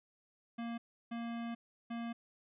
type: tone bursts at uneven times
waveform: square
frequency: 233.1 Hz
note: A#3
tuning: in tune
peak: -39 dBFS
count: 3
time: 0.58-0.78 / 1.11-1.55 / 1.9-2.13 s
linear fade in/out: 10 ms
effects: resampled to 8000 Hz